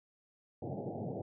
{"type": "band-pass noise", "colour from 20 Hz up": "pink", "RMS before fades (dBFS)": -40, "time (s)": [0.62, 1.22], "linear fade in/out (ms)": 5, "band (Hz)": [100, 800], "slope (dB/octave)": 96, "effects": []}